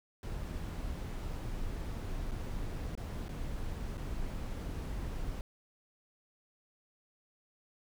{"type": "noise with dropouts", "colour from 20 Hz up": "brown", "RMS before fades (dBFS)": -38, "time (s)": [0.23, 5.41], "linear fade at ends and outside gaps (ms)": 1, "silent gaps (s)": [[2.312, 2.317], [2.952, 2.975], [3.283, 3.291], [3.972, 3.978]], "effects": []}